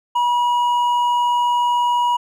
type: tone with hard clipping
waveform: triangle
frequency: 967 Hz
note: B5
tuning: 37 cents flat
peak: -16 dBFS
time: 0.15-2.17 s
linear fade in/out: 10 ms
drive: 8 dB
effects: none